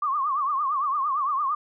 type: tone with vibrato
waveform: sine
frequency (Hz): 1136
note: C#6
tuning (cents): +42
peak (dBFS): -22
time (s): 0.02-1.55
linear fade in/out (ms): 5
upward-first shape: triangle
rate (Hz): 8.8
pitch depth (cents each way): 160
effects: none